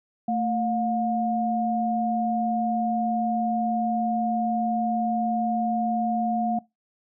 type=tone pair together; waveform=sine; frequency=224.2 / 714 Hz; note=A3 / F5; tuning=+33 / +38 cents; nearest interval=octave + minor sixth; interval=2005 cents; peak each=-25 dBFS; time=0.28-6.59 s; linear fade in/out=5 ms; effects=noise-tail reverb RT60 0.2 s tail -22 dB re dry